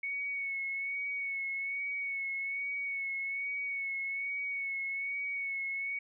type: tone with vibrato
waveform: sine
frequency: 2217 Hz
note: C#7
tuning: in tune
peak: -33 dBFS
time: 0.03-5.99 s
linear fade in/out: 5 ms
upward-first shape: sine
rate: 1.2 Hz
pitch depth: 30 cents each way
effects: none